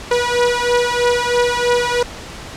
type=beating tone pair; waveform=sawtooth; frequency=483.8 / 486.9 Hz; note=B4 / B4; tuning=-36 / -25 cents; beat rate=3.1 Hz; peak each=-13 dBFS; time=0.11-2.03 s; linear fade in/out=5 ms; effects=pink hiss -32 dBFS RMS until 2.56 s + low-pass 7000 Hz 12 dB/octave